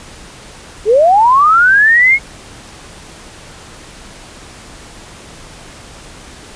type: linear sweep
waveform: sine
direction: up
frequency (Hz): 392 to 2200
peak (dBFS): -5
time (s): 0.85-2.19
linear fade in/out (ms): 50
effects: pink hiss -35 dBFS RMS until 6.55 s + resampled to 22050 Hz